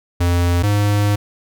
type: tone pair in turn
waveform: square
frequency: 87.31 / 102.97 Hz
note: F2 / G#2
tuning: 0 / -14 cents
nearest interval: minor third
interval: 286 cents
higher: second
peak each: -14 dBFS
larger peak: neither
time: 0.2-0.63 / 0.63-1.16 s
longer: second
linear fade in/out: 10 ms
effects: none